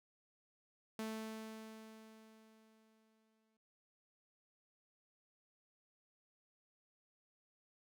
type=tone with exponential decay; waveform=sawtooth; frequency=220 Hz; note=A3; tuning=in tune; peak=-36 dBFS; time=0.99-3.57 s; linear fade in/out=2 ms; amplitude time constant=560 ms; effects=none